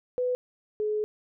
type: tone pair in turn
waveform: sine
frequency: 498.6 / 424.7 Hz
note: B4 / G#4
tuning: +16 / +39 cents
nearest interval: minor third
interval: 277 cents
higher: first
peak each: -24 / -25 dBFS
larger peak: first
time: 0.18-0.35 / 0.8-1.04 s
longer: second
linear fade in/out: 0 ms
effects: none